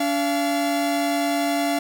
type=tone pair together; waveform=45% pulse; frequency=286.3 / 685 Hz; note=D4 / F5; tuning=-44 / -34 cents; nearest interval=octave + minor third; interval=1510 cents; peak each=-23 dBFS; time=0-1.79 s; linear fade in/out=5 ms; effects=9-bit